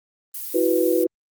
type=noise; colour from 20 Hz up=violet; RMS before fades=-31 dBFS; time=0.34-1.04 s; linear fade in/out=5 ms
type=chord; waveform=sine; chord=E suspended second; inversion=none; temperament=equal; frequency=329.6 / 370 / 493.9 Hz; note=E4 / F#4 / B4; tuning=0 / 0 / 0 cents; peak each=-21 dBFS; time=0.54-1.07 s; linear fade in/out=10 ms
effects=Opus 24 kbps